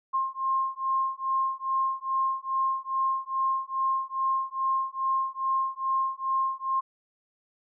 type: beating tone pair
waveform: sine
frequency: 1062 / 1064.4 Hz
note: C6 / C6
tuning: +25 / +29 cents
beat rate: 2.4 Hz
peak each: -28 / -28 dBFS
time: 0.13-6.81 s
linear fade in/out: 20 ms
effects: none